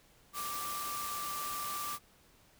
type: tone in noise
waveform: sine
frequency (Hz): 1174.7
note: D6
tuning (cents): 0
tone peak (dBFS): -38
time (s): 0.33-1.99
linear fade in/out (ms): 50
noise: white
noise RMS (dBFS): -41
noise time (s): 0.33-1.99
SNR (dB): 0
effects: pink hiss -64 dBFS RMS until 2.59 s